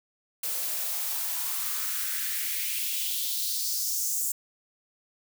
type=noise with high-pass filter sweep; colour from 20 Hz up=blue; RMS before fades=-30 dBFS; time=0.43-4.32 s; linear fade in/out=5 ms; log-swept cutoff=440 to 7700 Hz; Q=2.7; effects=none